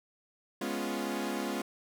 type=chord; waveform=sawtooth; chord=C# dominant seventh; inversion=second; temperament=equal; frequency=207.7 / 246.9 / 277.2 / 349.2 Hz; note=G#3 / B3 / C#4 / E#4; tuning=0 / 0 / 0 / 0 cents; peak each=-34 dBFS; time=0.61-1.62 s; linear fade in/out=5 ms; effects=none